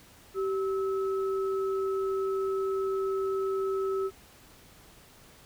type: tone pair together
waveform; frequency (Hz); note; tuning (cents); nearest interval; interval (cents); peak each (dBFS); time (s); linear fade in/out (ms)
sine; 385.9 / 1298; G4 / E6; -27 / -27; octave + major sixth; 2100; -27 / -37; 0.34-4.11; 50
effects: pink hiss -55 dBFS RMS until 5.45 s